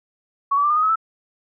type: tone with pitch steps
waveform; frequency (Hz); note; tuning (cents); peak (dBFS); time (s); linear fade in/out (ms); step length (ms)
sine; 1116 / 1147.4 / 1179.6 / 1212.8 / 1246.9 / 1281.9 / 1318; C#6 / D6 / D6 / D#6 / D#6 / E6 / E6; +11 / -41 / +7 / -45 / +3 / -49 / -1; -15; 0.51-0.958; 10; 64
effects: none